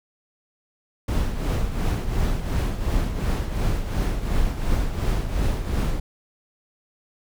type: noise with tremolo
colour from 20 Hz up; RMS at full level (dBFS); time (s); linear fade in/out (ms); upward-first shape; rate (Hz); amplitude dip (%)
brown; -20; 1.08-6; 5; triangle; 2.8; 65
effects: none